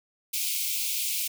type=high-pass noise; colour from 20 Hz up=white; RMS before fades=-29 dBFS; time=0.33-1.28 s; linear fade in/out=10 ms; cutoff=2200 Hz; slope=96 dB/octave; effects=none